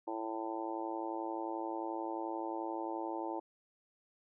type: harmonic tone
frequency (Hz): 111.4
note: A2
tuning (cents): +22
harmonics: 3 / 4 / 5 / 6 / 7 / 8 / 9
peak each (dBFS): -40 / -48 / -45 / -49 / -44 / -42 / -52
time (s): 0.07-3.4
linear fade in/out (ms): 10
effects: none

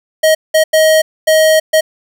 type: tone bursts at uneven times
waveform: square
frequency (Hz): 630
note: D#5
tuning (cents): +21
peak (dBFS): -7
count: 5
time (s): 0.23-0.35 / 0.54-0.64 / 0.73-1.02 / 1.27-1.6 / 1.73-1.81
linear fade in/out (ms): 10
effects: none

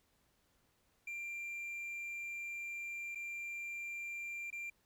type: tone with dropouts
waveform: triangle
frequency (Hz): 2375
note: D7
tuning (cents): +19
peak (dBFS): -39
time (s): 1.07-4.7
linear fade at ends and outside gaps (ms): 5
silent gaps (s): 3.149-3.155 / 4.504-4.526
effects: pink hiss -75 dBFS RMS until 4.85 s

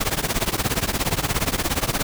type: noise with tremolo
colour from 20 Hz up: pink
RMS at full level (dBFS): -19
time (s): 0-2.03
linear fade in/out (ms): 10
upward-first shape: triangle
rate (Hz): 17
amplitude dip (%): 95
effects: none

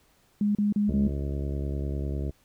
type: tone bursts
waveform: sine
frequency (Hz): 206.5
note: G#3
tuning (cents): -10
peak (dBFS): -21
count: 4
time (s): 0.41-1.075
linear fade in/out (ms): 2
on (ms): 140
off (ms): 35
type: harmonic tone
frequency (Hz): 70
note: C#2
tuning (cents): +18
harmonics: 1 / 2 / 3 / 4 / 5 / 6 / 7 / 8 / 9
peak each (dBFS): -29 / -34 / -40 / -40 / -40 / -43 / -48 / -49 / -47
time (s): 0.88-2.31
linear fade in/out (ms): 10
effects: pink hiss -64 dBFS RMS until 2.44 s

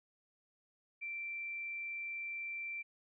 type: tone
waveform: sine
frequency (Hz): 2348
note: D7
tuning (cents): -1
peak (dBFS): -39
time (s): 1.01-2.83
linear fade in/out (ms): 20
effects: none

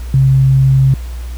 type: tone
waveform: sine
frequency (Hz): 133.8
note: C3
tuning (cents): +39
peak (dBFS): -6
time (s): 0.14-0.94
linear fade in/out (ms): 2
effects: added 60 Hz sine -21 dBFS peak until 1.37 s + pink hiss -39 dBFS RMS until 1.37 s

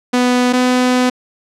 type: tone pair in turn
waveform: sawtooth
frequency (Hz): 248 / 251.2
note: B3 / B3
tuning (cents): +7 / +30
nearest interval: unison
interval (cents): 23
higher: second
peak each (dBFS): -7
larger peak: neither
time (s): 0.13-0.53 / 0.53-1.1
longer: second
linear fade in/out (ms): 10
effects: low-pass 8000 Hz 12 dB/octave

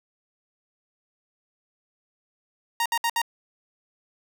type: tone bursts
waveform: sawtooth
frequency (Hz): 932.3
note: A#5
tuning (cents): 0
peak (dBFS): -18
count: 4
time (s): 2.8-3.217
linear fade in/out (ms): 2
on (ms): 57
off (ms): 63
effects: none

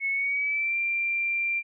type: tone with pitch glide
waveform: sine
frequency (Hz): 2198 to 2369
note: C#7 to D7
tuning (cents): -15 to +14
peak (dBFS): -24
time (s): 0-1.63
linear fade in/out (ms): 50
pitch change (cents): +129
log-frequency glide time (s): 0.1-0.77
effects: none

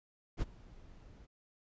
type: noise with ADSR envelope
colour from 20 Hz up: brown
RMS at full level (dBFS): -33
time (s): 0.37-1.27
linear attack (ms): 47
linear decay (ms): 26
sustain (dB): -22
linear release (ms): 24
effects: resampled to 16000 Hz

